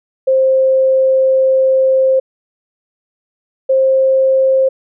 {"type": "tone pair in turn", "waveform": "sine", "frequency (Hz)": [527, 529.7], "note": ["C5", "C5"], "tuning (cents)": [12, 21], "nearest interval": "unison", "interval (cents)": 9, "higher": "second", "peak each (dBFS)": -8, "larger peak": "neither", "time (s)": [[0.27, 2.2], [3.69, 4.69]], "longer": "first", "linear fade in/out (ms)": 10, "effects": []}